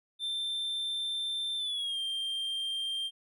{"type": "tone with pitch glide", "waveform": "triangle", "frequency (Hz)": [3566, 3177], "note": ["A7", "G7"], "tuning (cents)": [22, 23], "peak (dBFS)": -30, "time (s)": [0.19, 3.11], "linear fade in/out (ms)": 50, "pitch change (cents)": -199, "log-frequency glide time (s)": [1.57, 1.99], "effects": []}